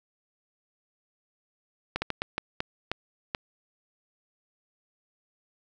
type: slowing click train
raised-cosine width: 0.3 ms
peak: -12 dBFS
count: 8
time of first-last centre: 1.96-3.349 s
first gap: 60 ms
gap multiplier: 1.39
effects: none